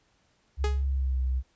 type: tone with pitch glide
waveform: sine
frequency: 67.9 to 64.31 Hz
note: C#2 to C2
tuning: -35 to -29 cents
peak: -24 dBFS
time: 0.57-1.43 s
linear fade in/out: 50 ms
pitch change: -94 cents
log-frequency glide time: 0.87-1.19 s
type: tone with exponential decay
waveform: sawtooth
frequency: 417.7 Hz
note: G#4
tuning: 10 cents sharp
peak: -23 dBFS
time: 0.64-0.85 s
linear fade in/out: 2 ms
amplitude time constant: 44 ms
effects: pink hiss -68 dBFS RMS until 1.55 s + resampled to 16000 Hz